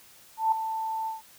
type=tone with ADSR envelope; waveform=sine; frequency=887 Hz; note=A5; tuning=14 cents sharp; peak=-18 dBFS; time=0.37-1.22 s; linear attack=150 ms; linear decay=3 ms; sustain=-10 dB; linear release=150 ms; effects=white hiss -54 dBFS RMS until 1.38 s